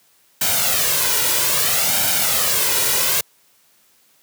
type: noise with flanger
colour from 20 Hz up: white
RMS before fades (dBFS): -18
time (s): 0.41-3.21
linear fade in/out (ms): 5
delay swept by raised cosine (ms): 1.3 to 2.08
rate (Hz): 0.61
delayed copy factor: +0.65
effects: white hiss -57 dBFS RMS until 4.22 s + high-pass 100 Hz 12 dB/octave